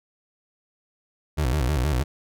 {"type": "tone with vibrato", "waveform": "30% pulse", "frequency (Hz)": 68.3, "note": "C#2", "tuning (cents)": -25, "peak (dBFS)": -18, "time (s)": [1.37, 2.04], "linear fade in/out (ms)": 20, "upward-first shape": "square", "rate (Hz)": 6.3, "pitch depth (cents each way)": 180, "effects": []}